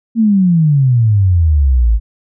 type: exponential sweep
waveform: sine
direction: down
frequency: 233.1 to 51.91 Hz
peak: -7 dBFS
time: 0.15-2 s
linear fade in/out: 50 ms
effects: none